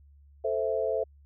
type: chord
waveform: sine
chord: A minor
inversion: none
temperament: equal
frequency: 440 / 523.3 / 659.3 Hz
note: A4 / C5 / E5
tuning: 0 / 0 / 0 cents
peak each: -30 dBFS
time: 0.44-1.04 s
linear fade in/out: 10 ms
effects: added 71 Hz sine -53 dBFS peak until 1.25 s